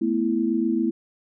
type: chord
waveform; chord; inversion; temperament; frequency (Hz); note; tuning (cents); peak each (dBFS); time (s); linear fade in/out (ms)
sine; A suspended second; none; just; 220 / 247.5 / 330; A3 / B3 / E4; 0 / +4 / +2; -25 / -25 / -23; 0.01-0.91; 10
effects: none